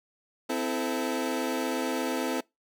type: chord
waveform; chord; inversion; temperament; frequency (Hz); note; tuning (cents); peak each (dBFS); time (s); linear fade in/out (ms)
25% pulse; A minor; first; equal with one note detuned; 258.3 / 329.6 / 440; C4 / E4 / A4; -22 / 0 / 0; -27 / -29 / -30; 0.49-2.41; 10
effects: noise-tail reverb RT60 0.2 s tail -24 dB re dry